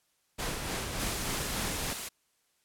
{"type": "noise with tremolo", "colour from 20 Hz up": "pink", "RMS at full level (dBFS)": -33, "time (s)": [0.38, 1.94], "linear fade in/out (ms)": 20, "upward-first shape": "sine", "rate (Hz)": 3.4, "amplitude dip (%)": 35}
{"type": "noise", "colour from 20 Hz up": "white", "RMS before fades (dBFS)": -37, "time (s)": [0.99, 2.09], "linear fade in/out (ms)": 10}
{"effects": ["white hiss -73 dBFS RMS until 2.64 s", "low-pass 12000 Hz 12 dB/octave"]}